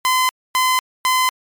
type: tone bursts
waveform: sawtooth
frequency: 1024 Hz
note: C6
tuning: 38 cents flat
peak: -10 dBFS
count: 3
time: 0.05-1.29 s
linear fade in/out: 0 ms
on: 240 ms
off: 260 ms
effects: MP3 96 kbps